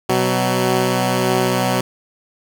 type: tone pair together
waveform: 10% pulse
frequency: 125.4 / 187.29 Hz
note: B2 / F#3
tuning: +27 / +21 cents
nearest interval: perfect fifth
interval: 694 cents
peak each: -10 dBFS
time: 0.09-1.81 s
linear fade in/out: 5 ms
effects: none